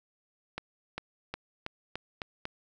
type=accelerating click train; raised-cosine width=0.3 ms; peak=-19 dBFS; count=7; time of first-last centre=0.58-2.454 s; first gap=400 ms; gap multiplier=0.9; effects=none